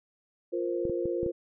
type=chord; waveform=sine; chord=F suspended fourth; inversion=none; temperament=equal; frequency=349.2 / 466.2 / 523.3 Hz; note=F4 / Bb4 / C5; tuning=0 / 0 / 0 cents; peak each=-30 / -34 / -34 dBFS; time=0.52-1.32 s; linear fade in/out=20 ms
type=clicks; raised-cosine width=3 ms; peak=-23 dBFS; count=5; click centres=0.853 / 0.897 / 1.056 / 1.231 / 1.263 s
effects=none